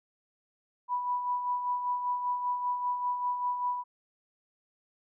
sine tone with tremolo, 985 Hz, B5, 5 cents flat, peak -26 dBFS, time 0.88-3.84 s, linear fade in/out 50 ms, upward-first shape sine, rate 5.1 Hz, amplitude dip 50%, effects none

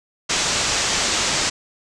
white low-pass noise, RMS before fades -21 dBFS, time 0.29-1.5 s, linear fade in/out 10 ms, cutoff 7700 Hz, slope 48 dB/octave, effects none

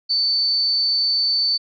sine tone with amplitude modulation, 4534 Hz, C#8, 38 cents sharp, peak -14 dBFS, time 0.09-1.58 s, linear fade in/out 20 ms, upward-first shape sine, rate 290 Hz, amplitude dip 50%, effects none

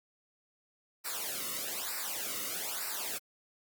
white noise with flanger, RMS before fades -37 dBFS, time 1.04-3.19 s, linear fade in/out 20 ms, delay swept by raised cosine 0.3 to 1.25 ms, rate 1.1 Hz, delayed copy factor -0.9, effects Opus 48 kbps

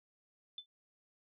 sine tone with exponential decay, 3515 Hz, A7, 2 cents flat, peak -38 dBFS, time 0.58-0.66 s, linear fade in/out 2 ms, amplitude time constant 17 ms, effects none

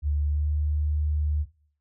sine tone with pitch glide, 73.42 to 74.92 Hz, D2 to D2, 0 to +35 cents, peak -22 dBFS, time 0.02-1.46 s, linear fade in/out 50 ms, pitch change +35 cents, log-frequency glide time 0.28-0.47 s, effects noise-tail reverb RT60 0.5 s tail -18 dB re dry

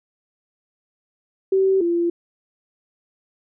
sine tone pair in turn, 383.8 / 342.6 Hz, G4 / F4, -37 / -33 cents, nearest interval major second, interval 196 cents, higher first, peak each -14 / -17 dBFS, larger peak first, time 1.52-1.81 / 1.81-2.1 s, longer neither, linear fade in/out 5 ms, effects none

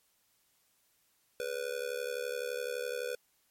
square tone with amplitude modulation, 491.7 Hz, B4, 8 cents flat, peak -31 dBFS, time 1.4-3.15 s, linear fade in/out 0 ms, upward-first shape sine, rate 71.8 Hz, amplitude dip 90%, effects white hiss -72 dBFS RMS until 3.5 s + MP3 64 kbps

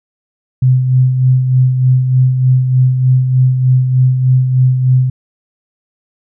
sine tone with tremolo, 128.5 Hz, C3, 31 cents flat, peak -5 dBFS, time 0.62-5.1 s, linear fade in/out 5 ms, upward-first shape sine, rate 3.3 Hz, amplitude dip 50%, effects none

